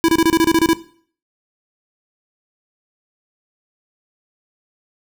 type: tone bursts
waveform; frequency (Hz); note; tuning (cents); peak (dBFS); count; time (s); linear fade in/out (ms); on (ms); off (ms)
square; 329.6; E4; 0; -11; 10; 0.04-0.732; 0; 44; 28
effects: noise-tail reverb RT60 0.5 s tail -17 dB re dry